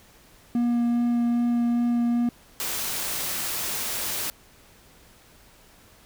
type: tone with vibrato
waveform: triangle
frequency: 238.2 Hz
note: A#3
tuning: 38 cents sharp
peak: -18 dBFS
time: 0.55-2.29 s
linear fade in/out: 2 ms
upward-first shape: sine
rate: 2.5 Hz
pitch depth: 8 cents each way
type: noise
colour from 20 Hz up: white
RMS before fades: -29 dBFS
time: 2.6-4.3 s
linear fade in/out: 0 ms
effects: pink hiss -54 dBFS RMS until 6.05 s